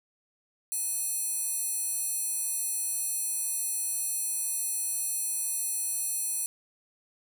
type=tone with high-pass filter; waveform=square; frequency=847 Hz; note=G#5; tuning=34 cents sharp; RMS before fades=-31 dBFS; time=0.72-6.46 s; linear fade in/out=0 ms; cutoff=9600 Hz; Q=2.4; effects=none